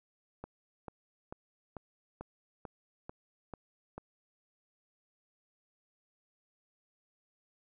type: click train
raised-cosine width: 1 ms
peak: -28 dBFS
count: 9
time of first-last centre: 0.44-3.98 s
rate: 2.26 Hz
effects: none